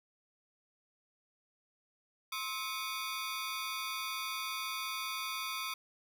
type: ring-modulated tone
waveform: 15% pulse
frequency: 1174.7 Hz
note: D6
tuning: in tune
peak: -27 dBFS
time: 2.32-5.74 s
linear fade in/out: 5 ms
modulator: 120 Hz
effects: none